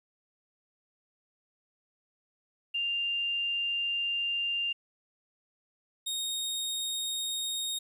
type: tone pair in turn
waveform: sine / sawtooth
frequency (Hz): 2794 / 3723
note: F7 / A#7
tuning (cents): 0 / -3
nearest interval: perfect fourth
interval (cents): 497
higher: second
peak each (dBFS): -28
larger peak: neither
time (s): 2.74-4.73 / 6.06-7.79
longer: first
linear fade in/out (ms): 10
effects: resampled to 32000 Hz + 11-bit